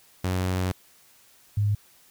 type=tone pair in turn; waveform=sawtooth / sine; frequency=92.2 / 103.29 Hz; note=F#2 / G#2; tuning=-6 / -9 cents; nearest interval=major second; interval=197 cents; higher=second; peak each=-20 dBFS; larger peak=neither; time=0.24-0.72 / 1.57-1.75 s; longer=first; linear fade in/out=5 ms; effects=white hiss -57 dBFS RMS until 2.1 s